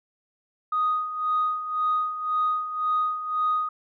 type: tone with tremolo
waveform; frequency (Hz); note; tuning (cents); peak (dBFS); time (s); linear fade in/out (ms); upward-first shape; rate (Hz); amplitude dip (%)
sine; 1244.5; D#6; 0; -19; 0.72-3.69; 5; sine; 1.9; 70
effects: tanh soft clip ceiling -16 dBFS